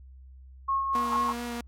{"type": "tone with tremolo", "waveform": "sine", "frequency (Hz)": 1087, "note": "C#6", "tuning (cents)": -34, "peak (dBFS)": -23, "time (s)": [0.68, 1.33], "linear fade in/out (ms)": 10, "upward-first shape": "sine", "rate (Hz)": 4.3, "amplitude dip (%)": 40}
{"type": "tone with vibrato", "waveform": "sawtooth", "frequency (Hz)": 238.5, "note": "A#3", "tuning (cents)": 40, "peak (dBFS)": -29, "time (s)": [0.95, 1.61], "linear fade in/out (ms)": 2, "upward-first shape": "sine", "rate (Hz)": 4.6, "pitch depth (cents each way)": 13}
{"effects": ["added 65 Hz sine -46 dBFS peak until 1.67 s", "AAC 48 kbps"]}